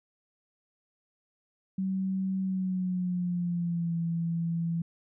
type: tone with pitch glide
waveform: sine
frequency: 190.2 to 167.5 Hz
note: F#3 to E3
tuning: +48 to +28 cents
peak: -27 dBFS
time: 1.78-4.82 s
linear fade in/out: 5 ms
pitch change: -220 cents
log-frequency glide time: 2.41-3.96 s
effects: none